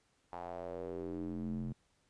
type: tone with band-pass filter sweep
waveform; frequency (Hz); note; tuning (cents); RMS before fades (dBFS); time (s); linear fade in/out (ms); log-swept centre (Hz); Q
square; 43.63; F1; -1; -41; 0.32-1.73; 10; 860 to 170; 3.7
effects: pink hiss -74 dBFS RMS until 2.09 s + resampled to 22050 Hz